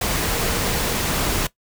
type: tone in noise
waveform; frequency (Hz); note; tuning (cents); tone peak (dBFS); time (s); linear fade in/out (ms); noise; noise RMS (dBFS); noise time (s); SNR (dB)
sine; 466.2; A#4; 0; -32; 0.23-0.94; 5; pink; -22; 0.01-1.47; -13
effects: noise-tail reverb RT60 0.1 s tail -18 dB re dry